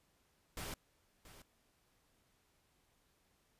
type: noise with echo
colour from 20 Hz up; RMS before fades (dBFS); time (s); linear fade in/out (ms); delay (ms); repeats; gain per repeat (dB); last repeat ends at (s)
pink; -44; 0.57-0.74; 2; 680; 1; -14; 1.42
effects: pink hiss -75 dBFS RMS until 3.59 s + resampled to 32000 Hz